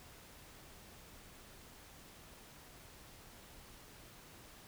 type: silence
effects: pink hiss -57 dBFS RMS until 4.67 s